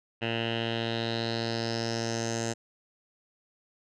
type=tone with low-pass filter sweep; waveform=10% pulse; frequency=114.9 Hz; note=A#2; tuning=25 cents flat; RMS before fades=-31 dBFS; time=0.21-2.54 s; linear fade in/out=20 ms; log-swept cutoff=2700 to 7000 Hz; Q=4.7; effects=none